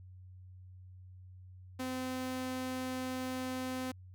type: tone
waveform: sawtooth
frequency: 257 Hz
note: C4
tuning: 31 cents flat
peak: -32 dBFS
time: 1.79-3.92 s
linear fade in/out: 10 ms
effects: added 92 Hz sine -50 dBFS peak until 4.14 s